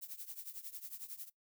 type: noise with tremolo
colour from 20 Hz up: violet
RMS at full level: -44 dBFS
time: 0.01-1.3 s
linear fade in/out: 20 ms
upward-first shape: triangle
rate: 11 Hz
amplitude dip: 90%
effects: noise-tail reverb RT60 0.1 s tail -18 dB re dry